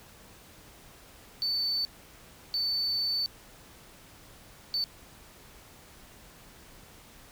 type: tone bursts at uneven times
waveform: sine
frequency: 4517 Hz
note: C#8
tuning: 32 cents sharp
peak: -25 dBFS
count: 3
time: 1.42-1.85 / 2.54-3.26 / 4.74-4.84 s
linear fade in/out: 0 ms
effects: tanh soft clip ceiling -24 dBFS + pink hiss -53 dBFS RMS until 7.31 s